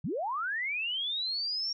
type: linear sweep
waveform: sine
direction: up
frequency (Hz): 116.54 to 5588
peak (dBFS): -30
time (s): 0.04-1.73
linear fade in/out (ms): 5
effects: none